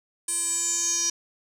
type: tone with band-pass filter sweep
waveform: square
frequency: 340 Hz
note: F4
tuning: 46 cents flat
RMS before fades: -26 dBFS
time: 0.28-1.1 s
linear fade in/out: 5 ms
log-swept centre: 8900 to 5800 Hz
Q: 9.9
effects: none